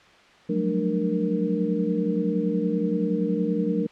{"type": "tone cluster", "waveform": "sine", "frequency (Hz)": [179.5, 190.1, 216.8, 298.4, 467.5], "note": ["F3", "F#3", "A3", "D4", "A#4"], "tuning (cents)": [48, 47, -25, 28, 5], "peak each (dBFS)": -28, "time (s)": [0.49, 3.87], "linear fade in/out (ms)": 10, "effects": ["white hiss -52 dBFS RMS until 3.91 s", "low-pass 3000 Hz 12 dB/octave"]}